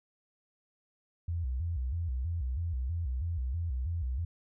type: tone with vibrato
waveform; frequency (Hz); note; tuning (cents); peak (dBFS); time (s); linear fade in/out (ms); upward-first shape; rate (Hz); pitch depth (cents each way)
sine; 73.4; D2; 0; -30; 1.28-4.25; 5; square; 3.1; 250
effects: none